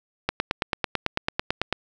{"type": "click train", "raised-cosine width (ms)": 0.3, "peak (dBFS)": -6, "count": 14, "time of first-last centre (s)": [0.29, 1.726], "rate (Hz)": 9.05, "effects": []}